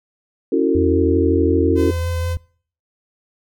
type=chord; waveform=sine; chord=F# minor seventh; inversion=second; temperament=equal with one note detuned; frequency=277.2 / 329.6 / 370 / 451.1 Hz; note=C#4 / E4 / F#4 / A4; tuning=0 / 0 / 0 / +43 cents; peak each=-19 dBFS; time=0.52-1.91 s; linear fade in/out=5 ms
type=tone with vibrato; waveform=sine; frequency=84.5 Hz; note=E2; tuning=43 cents sharp; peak=-19 dBFS; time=0.75-2.37 s; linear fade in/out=0 ms; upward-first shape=triangle; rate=5.4 Hz; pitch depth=58 cents each way
type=tone; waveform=sawtooth; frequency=511 Hz; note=C5; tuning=41 cents flat; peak=-24 dBFS; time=1.75-2.37 s; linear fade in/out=50 ms
effects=noise-tail reverb RT60 0.5 s tail -23 dB re dry